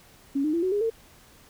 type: tone with pitch steps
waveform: sine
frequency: 277.2 / 305.8 / 337.4 / 372.2 / 410.6 / 452.9 Hz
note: C#4 / D#4 / E4 / F#4 / G#4 / A#4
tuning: 0 / -30 / +40 / +10 / -20 / -50 cents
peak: -22 dBFS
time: 0.35-0.902 s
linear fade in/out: 10 ms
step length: 92 ms
effects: pink hiss -54 dBFS RMS until 1.49 s